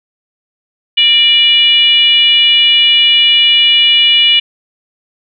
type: tone with frequency modulation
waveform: sine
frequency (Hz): 2913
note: F#7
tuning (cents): -28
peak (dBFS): -5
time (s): 0.97-4.4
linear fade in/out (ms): 10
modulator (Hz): 547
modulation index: 0.8
effects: none